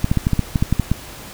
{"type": "clicks", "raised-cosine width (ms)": 5, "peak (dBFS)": -3, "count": 11, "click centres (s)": [0.044, 0.115, 0.173, 0.269, 0.333, 0.393, 0.558, 0.625, 0.726, 0.797, 0.916], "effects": ["pink hiss -36 dBFS RMS until 1.33 s"]}